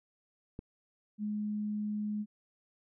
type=click; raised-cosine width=3 ms; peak=-28 dBFS; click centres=0.591 s
type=tone; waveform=sine; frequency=210 Hz; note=G#3; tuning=19 cents sharp; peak=-32 dBFS; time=1.18-2.26 s; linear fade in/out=50 ms
effects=none